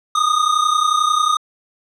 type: tone pair together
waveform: square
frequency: 1212.8 / 1244 Hz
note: D#6 / D#6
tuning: -45 / -1 cents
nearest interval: unison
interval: 44 cents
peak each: -18 / -17 dBFS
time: 0.15-1.37 s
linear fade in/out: 5 ms
effects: low-pass 7000 Hz 12 dB/octave